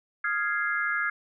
sine chord, F minor seventh, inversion third, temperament equal, 1244.5 / 1396.9 / 1661.2 / 2093 Hz, Eb6 / F6 / Ab6 / C7, 0 / 0 / 0 / 0 cents, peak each -34 / -30 / -28 / -33 dBFS, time 0.24-1.1 s, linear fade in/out 5 ms, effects none

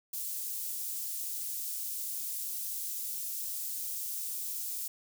white high-pass noise, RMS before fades -37 dBFS, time 0.13-4.88 s, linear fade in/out 5 ms, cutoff 7500 Hz, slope 12 dB/octave, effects none

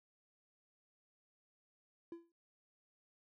triangle tone with exponential decay, 337.8 Hz, E4, 42 cents sharp, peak -40 dBFS, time 2.12-2.32 s, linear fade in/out 2 ms, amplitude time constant 42 ms, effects none

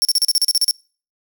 sawtooth tone bursts, 5460 Hz, F8, 40 cents flat, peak -10 dBFS, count 11, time 0.02-0.71 s, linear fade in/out 0 ms, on 30 ms, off 36 ms, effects noise-tail reverb RT60 0.4 s tail -25 dB re dry

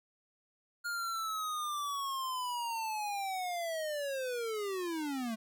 square linear sweep, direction down, 1424 to 215.4 Hz, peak -35 dBFS, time 0.84-5.36 s, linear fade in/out 20 ms, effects none

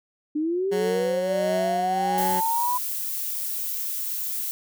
sine linear sweep, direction up, 293.7 to 1000 Hz, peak -22 dBFS, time 0.35-2.78 s, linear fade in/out 10 ms
15% pulse tone with tremolo, 185 Hz, F#3, in tune, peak -19 dBFS, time 0.71-2.41 s, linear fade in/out 20 ms, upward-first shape triangle, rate 1.5 Hz, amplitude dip 45%
violet noise, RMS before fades -29 dBFS, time 2.18-4.51 s, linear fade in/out 0 ms
effects none

